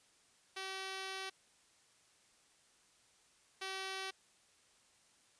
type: tone pair in turn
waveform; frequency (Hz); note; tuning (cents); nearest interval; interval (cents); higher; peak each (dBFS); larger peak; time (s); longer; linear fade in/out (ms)
5% pulse; 382.7 / 382.7; G4 / G4; -42 / -42; unison; 0; neither; -30 / -29; second; 0.56-1.3 / 3.61-4.11; first; 10
effects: white hiss -69 dBFS RMS until 5.39 s + resampled to 22050 Hz